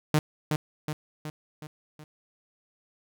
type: tone with echo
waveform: sawtooth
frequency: 152.3 Hz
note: D#3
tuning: 37 cents flat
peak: -15 dBFS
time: 0.14-0.19 s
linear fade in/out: 2 ms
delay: 370 ms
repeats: 5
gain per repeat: -5 dB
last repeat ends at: 2.04 s
effects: none